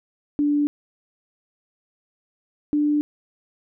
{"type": "tone pair in turn", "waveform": "sine", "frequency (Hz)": [292, 295.9], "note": ["D4", "D4"], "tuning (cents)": [-10, 13], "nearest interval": "unison", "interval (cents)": 23, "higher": "second", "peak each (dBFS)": -17, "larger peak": "neither", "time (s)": [[0.39, 0.67], [2.73, 3.01]], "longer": "neither", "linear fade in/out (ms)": 0, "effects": []}